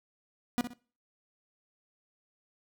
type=tone with echo; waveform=45% pulse; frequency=242.5 Hz; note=B3; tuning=31 cents flat; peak=-25 dBFS; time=0.58-0.61 s; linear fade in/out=0 ms; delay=62 ms; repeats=2; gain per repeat=-10 dB; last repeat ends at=0.734 s; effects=noise-tail reverb RT60 0.4 s tail -21 dB re dry